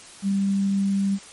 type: tone with quantisation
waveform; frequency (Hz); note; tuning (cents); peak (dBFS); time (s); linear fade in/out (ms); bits
sine; 196.8; G3; +7; -19; 0.22-1.19; 50; 8
effects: white hiss -44 dBFS RMS until 1.32 s + MP3 48 kbps